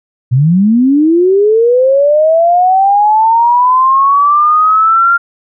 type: linear sweep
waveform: sine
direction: up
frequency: 117.5 to 1398 Hz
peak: -5 dBFS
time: 0.31-5.18 s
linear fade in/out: 20 ms
effects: none